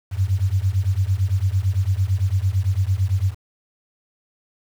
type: beating tone pair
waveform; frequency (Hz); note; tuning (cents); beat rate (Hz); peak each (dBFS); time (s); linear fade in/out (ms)
sine; 91.2 / 100.1; F#2 / G2; -24 / +37; 8.9; -20; 0.11-3.35; 50
effects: 7-bit